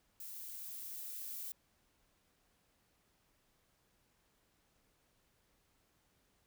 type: noise with level ramp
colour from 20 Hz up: violet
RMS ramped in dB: -48 to -44 dBFS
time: 0.2-1.52 s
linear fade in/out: 2 ms
effects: pink hiss -75 dBFS RMS until 6.46 s